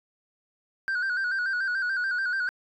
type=tone with vibrato; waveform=sine; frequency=1515 Hz; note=F#6; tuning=40 cents sharp; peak=-22 dBFS; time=0.88-2.49 s; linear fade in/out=0 ms; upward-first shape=square; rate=6.9 Hz; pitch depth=62 cents each way; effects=tanh soft clip ceiling -24 dBFS